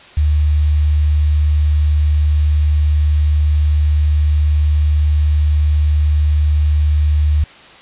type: tone with quantisation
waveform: sine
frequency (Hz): 75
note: D2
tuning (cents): +37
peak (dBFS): -10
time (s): 0.17-7.44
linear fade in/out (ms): 5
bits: 6
effects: white hiss -40 dBFS RMS until 7.81 s + resampled to 8000 Hz